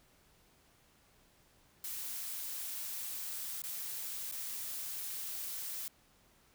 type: noise with dropouts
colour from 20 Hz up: blue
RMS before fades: -41 dBFS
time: 1.84-5.88 s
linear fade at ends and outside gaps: 2 ms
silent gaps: 3.62-3.637 / 4.314-4.322 s
effects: pink hiss -67 dBFS RMS until 6.54 s